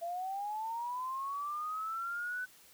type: linear sweep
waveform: sine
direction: up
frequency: 670 to 1510 Hz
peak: -35 dBFS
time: 0.01-2.46 s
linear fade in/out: 20 ms
effects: white hiss -60 dBFS RMS until 2.73 s